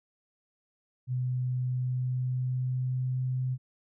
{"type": "tone with pitch glide", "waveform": "sine", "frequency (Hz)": [126.3, 128.29], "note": ["B2", "C3"], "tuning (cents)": [39, -34], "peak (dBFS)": -27, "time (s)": [1.07, 3.58], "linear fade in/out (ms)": 50, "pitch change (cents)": 27, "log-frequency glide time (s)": [1.68, 3.28], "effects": []}